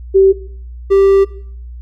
sine / triangle tone pair in turn, 386.3 / 391.7 Hz, G4 / G4, -25 / -1 cents, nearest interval unison, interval 24 cents, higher second, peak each -4 dBFS, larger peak neither, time 0.14-0.33 / 0.9-1.25 s, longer second, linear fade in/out 20 ms, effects noise-tail reverb RT60 0.6 s tail -18 dB re dry + added 60 Hz sine -27 dBFS peak until 1.81 s

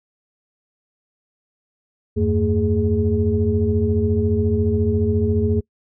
sine tone cluster, 84.4 / 98.7 / 223.8 / 417.5 Hz, E2 / G2 / A3 / G#4, +41 / +12 / +30 / +9 cents, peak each -21 dBFS, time 2.16-5.61 s, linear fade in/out 20 ms, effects noise-tail reverb RT60 0.1 s tail -24 dB re dry + tanh soft clip ceiling -5 dBFS

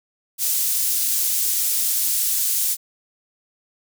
pink high-pass noise, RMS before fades -21 dBFS, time 0.38-2.77 s, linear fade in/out 50 ms, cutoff 8200 Hz, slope 12 dB/octave, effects none

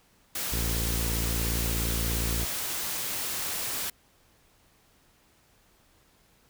white noise, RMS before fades -32 dBFS, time 0.35-3.9 s, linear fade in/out 5 ms
harmonic tone, 57 Hz, A#1, 38 cents flat, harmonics 1 / 2 / 3 / 4 / 5 / 6 / 7 / 8 / 9, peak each -29 / -35 / -39 / -41 / -43 / -45 / -46 / -47 / -48 dBFS, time 0.52-2.45 s, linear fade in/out 5 ms
effects pink hiss -63 dBFS RMS until 6.49 s

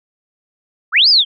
sine linear two-way sweep, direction up then down, 1077 to 5200 to 3073 Hz, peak -7 dBFS, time 0.92-1.25 s, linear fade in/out 50 ms, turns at 1.09 s, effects none

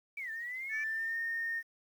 sine linear two-way sweep, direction down then up, 2349 to 1760 to 2349 Hz, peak -37 dBFS, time 0.17-0.84 s, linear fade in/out 5 ms, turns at 0.31 s
sine tone with pitch glide, 1760 to 1833.7 Hz, A6 to A#6, 0 to -29 cents, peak -32 dBFS, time 0.69-1.63 s, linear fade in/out 50 ms, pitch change +71 cents, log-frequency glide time 0.83-1.17 s
effects tanh soft clip ceiling -27 dBFS + 10-bit

